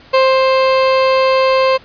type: tone with ADSR envelope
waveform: 30% pulse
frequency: 526 Hz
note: C5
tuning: 9 cents sharp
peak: -5 dBFS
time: 0.13-1.78 s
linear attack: 14 ms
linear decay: 240 ms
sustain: -2 dB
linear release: 21 ms
effects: pink hiss -42 dBFS RMS until 1.84 s + resampled to 11025 Hz